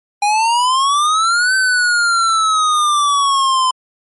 square exponential two-way sweep, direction up then down, 811 to 1544 to 1022 Hz, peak -12 dBFS, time 0.22-3.71 s, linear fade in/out 5 ms, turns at 1.55 s, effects MP3 48 kbps

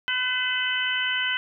harmonic tone with a mistuned harmonic, 505 Hz, B4, 39 cents sharp, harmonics 2 / 3 / 4 / 5 / 6, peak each -37 / -27 / -30 / -32 / -27 dBFS, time 0.08-1.37 s, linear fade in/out 0 ms, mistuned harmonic 5, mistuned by +41 cents, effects none

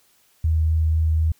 sine tone with vibrato, 79.6 Hz, D#2, 40 cents sharp, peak -16 dBFS, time 0.44-1.32 s, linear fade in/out 5 ms, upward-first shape sine, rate 4 Hz, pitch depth 9 cents each way, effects white hiss -60 dBFS RMS until 1.39 s

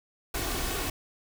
pink noise with comb filter, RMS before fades -31 dBFS, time 0.34-0.9 s, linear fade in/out 5 ms, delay 2.7 ms, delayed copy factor +0.5, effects none

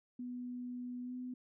sine tone with pitch glide, 246.9 to 251.1 Hz, B3 to B3, 0 to +29 cents, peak -40 dBFS, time 0.19-1.34 s, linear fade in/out 5 ms, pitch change +29 cents, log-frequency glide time 1.03-1.14 s, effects none

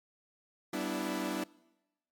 sawtooth chord, E minor seventh, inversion first, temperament equal with one note detuned, 193.63 / 246.9 / 293.7 / 329.6 Hz, G3 / B3 / D4 / E4, -21 / 0 / 0 / 0 cents, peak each -36 / -36 / -33 / -34 dBFS, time 0.73-1.44 s, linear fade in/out 5 ms, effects noise-tail reverb RT60 1.0 s tail -23 dB re dry + MP3 96 kbps

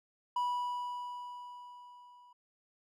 triangle tone with level ramp, 980 Hz, B5, 14 cents flat, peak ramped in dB -27 to -55 dBFS, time 0.36-2.33 s, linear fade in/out 5 ms, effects none

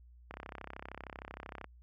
click train, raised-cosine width 0.5 ms, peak -28 dBFS, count 45, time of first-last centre 0.31-1.643 s, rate 33 Hz, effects added 60 Hz sine -55 dBFS peak until 1.82 s

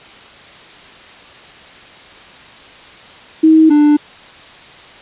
sine / triangle tone pair in turn, 317.2 / 296.2 Hz, D#4 / D4, +33 / +15 cents, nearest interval minor second, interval 118 cents, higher first, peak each -4 dBFS, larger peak neither, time 3.43-3.7 / 3.7-3.97 s, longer neither, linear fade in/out 10 ms, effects white hiss -38 dBFS RMS until 5.01 s + resampled to 8000 Hz

